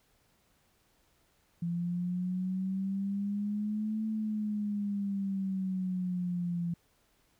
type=exponential two-way sweep; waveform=sine; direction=up then down; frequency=169.9 to 219.2 to 170.2 Hz; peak=-30 dBFS; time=1.62-6.74 s; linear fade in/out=5 ms; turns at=4.06 s; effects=pink hiss -70 dBFS RMS until 7.39 s